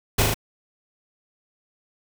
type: noise with echo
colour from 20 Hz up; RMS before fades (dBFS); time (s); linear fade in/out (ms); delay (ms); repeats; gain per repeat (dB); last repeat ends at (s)
pink; -18; 0.18-0.23; 10; 38; 3; -2; 0.344
effects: none